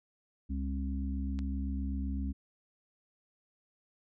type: harmonic tone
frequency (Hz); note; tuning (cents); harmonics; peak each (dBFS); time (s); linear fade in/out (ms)
67.8; C#2; -38; 1 / 3 / 4; -33 / -39 / -40; 0.49-2.33; 20
type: click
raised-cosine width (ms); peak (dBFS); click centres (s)
0.2; -30; 1.39
effects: none